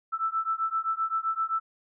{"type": "beating tone pair", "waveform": "sine", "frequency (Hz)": [1318.5, 1326.2], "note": ["E6", "E6"], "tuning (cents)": [0, 10], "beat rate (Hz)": 7.7, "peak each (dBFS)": -29, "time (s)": [0.12, 1.6], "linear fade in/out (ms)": 20, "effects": []}